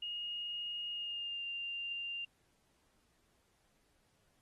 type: tone with pitch glide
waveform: sine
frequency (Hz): 2862 to 2790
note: F7 to F7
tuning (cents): +42 to -2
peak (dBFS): -38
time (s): 0.02-2.25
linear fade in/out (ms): 5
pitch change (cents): -44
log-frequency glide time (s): 0.91-1.45
effects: pink hiss -75 dBFS RMS until 4.41 s + AAC 32 kbps